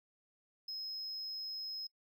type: tone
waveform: triangle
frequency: 5130 Hz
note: E8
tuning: 48 cents flat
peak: -38 dBFS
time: 0.68-1.87 s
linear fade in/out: 5 ms
effects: noise-tail reverb RT60 0.1 s tail -24 dB re dry + tanh soft clip ceiling -34 dBFS